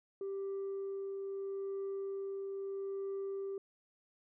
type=tone with tremolo; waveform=sine; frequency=392 Hz; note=G4; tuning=in tune; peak=-34 dBFS; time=0.21-3.58 s; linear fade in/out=2 ms; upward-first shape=triangle; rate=0.77 Hz; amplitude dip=30%; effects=tanh soft clip ceiling -35 dBFS